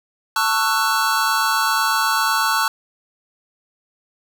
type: chord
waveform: square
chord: F# minor seventh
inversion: first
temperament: just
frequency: 888 / 1110 / 1332 / 1480 Hz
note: A5 / C#6 / E6 / F#6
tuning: +16 / +2 / +18 / 0 cents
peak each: -23 dBFS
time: 0.36-2.68 s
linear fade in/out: 2 ms
effects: none